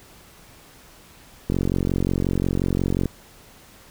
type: click train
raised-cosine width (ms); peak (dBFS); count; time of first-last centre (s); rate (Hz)
3; -9; 72; 1.5-3.057; 45.6
effects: pink hiss -49 dBFS RMS until 3.9 s